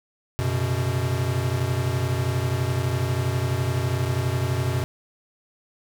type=chord; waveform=square; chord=F# suspended fourth; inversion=none; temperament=equal with one note detuned; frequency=92.5 / 123.47 / 135.58 Hz; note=F#2 / B2 / C#3; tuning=0 / 0 / -38 cents; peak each=-28 / -25 / -30 dBFS; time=0.39-4.84 s; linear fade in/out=0 ms; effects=none